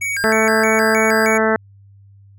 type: tone with vibrato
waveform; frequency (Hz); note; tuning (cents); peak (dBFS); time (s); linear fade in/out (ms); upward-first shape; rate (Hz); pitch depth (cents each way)
square; 1900; A#6; +33; -20; 0.01-1.38; 10; square; 3.2; 290
type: harmonic tone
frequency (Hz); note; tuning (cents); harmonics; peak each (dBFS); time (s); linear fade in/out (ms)
220; A3; 0; 1 / 2 / 3 / 4 / 5 / 6 / 7 / 8 / 9; -20 / -18 / -20 / -24 / -28 / -23 / -23 / -24 / -28; 0.24-1.56; 0
effects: added 99 Hz sine -43 dBFS peak until 2.38 s